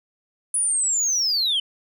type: linear sweep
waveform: sine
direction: down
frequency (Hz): 9956 to 2991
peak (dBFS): -17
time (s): 0.54-1.6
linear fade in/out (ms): 5
effects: tanh soft clip ceiling -17 dBFS